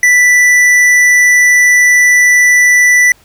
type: tone with tanh clipping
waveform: sine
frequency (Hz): 1975.5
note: B6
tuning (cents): 0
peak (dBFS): -6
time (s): 0.03-3.12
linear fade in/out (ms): 2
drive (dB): 12
effects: pink hiss -47 dBFS RMS until 3.24 s